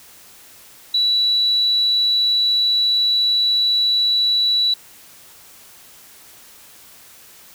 sine tone, 3937 Hz, B7, 6 cents flat, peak -14 dBFS, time 0.94-4.74 s, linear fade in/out 5 ms, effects white hiss -45 dBFS RMS until 7.54 s

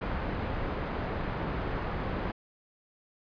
pink low-pass noise, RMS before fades -33 dBFS, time 0.01-2.32 s, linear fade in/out 10 ms, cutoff 1600 Hz, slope 12 dB/octave, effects resampled to 11025 Hz

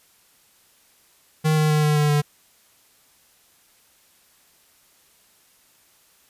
square tone with pitch steps, 155.56 / 153.86 / 152.18 / 150.52 / 148.88 / 147.25 Hz, D#3 / D#3 / D#3 / D3 / D3 / D3, 0 / -19 / -38 / +43 / +24 / +5 cents, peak -17 dBFS, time 1.44-2.22 s, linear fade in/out 20 ms, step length 130 ms, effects white hiss -58 dBFS RMS until 6.29 s + resampled to 32000 Hz

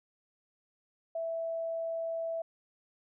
sine tone, 659.3 Hz, E5, in tune, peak -32 dBFS, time 1.15-2.42 s, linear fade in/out 5 ms, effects none

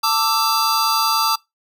square tone cluster, 892 / 1172 / 1322 / 4754 Hz, A5 / D6 / E6 / D8, +23 / -4 / +5 / +20 cents, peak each -22 dBFS, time 0.03-1.36 s, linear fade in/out 10 ms, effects noise-tail reverb RT60 0.2 s tail -24 dB re dry

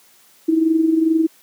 sine tone with amplitude modulation, 322.3 Hz, E4, 39 cents flat, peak -10 dBFS, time 0.48-1.27 s, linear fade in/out 10 ms, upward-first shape sine, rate 22.4 Hz, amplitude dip 60%, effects white hiss -52 dBFS RMS until 1.42 s + high-pass 150 Hz 12 dB/octave

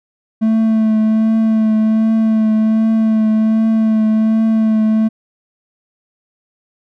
triangle tone with vibrato, 220 Hz, A3, in tune, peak -8 dBFS, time 0.41-5.09 s, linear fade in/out 20 ms, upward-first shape triangle, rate 1.3 Hz, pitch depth 23 cents each way, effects none

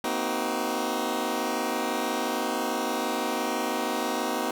15% pulse chord, C half-diminished seventh, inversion third, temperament just, 235.5 / 261.6 / 314 / 376.7 Hz, Bb3 / C4 / Eb4 / Gb4, +18 / 0 / +16 / +31 cents, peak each -26 dBFS, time 0.04-4.51 s, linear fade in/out 2 ms, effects none

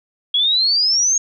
sine exponential sweep, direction up, 3296 to 6610 Hz, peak -13 dBFS, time 0.34-1.18 s, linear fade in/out 5 ms, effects none

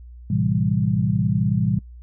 sine chord, A minor seventh, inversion none, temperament equal with one note detuned, 110 / 128.79 / 164.81 / 196 Hz, A2 / C3 / E3 / G3, 0 / -27 / 0 / 0 cents, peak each -23 dBFS, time 0.3-1.79 s, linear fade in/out 5 ms, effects noise-tail reverb RT60 0.1 s tail -25 dB re dry + added 60 Hz sine -38 dBFS peak until 2.02 s

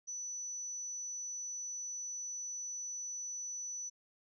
sine tone, 5960 Hz, F#8, 12 cents sharp, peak -39 dBFS, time 0.07-3.9 s, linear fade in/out 20 ms, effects none

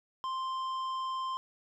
triangle tone with tanh clipping, 1046.5 Hz, C6, in tune, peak -34 dBFS, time 0.24-1.37 s, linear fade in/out 0 ms, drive 13 dB, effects none

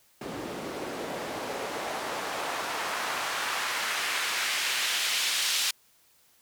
white noise with band-pass filter sweep, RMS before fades -31 dBFS, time 0.21-5.71 s, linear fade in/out 5 ms, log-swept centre 270 to 3700 Hz, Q 0.97, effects white hiss -63 dBFS RMS until 6.41 s

